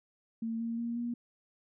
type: tone with pitch steps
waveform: sine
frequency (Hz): 226.9 / 230.6 / 234.4 / 238.2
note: A#3 / A#3 / A#3 / A#3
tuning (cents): -47 / -19 / +10 / +38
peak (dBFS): -32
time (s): 0.42-1.14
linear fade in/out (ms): 5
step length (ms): 180
effects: none